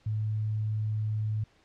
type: tone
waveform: sine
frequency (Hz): 107.7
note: A2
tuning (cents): -37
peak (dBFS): -27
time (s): 0.06-1.44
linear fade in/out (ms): 5
effects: pink hiss -64 dBFS RMS until 1.64 s + low-pass 5000 Hz 12 dB/octave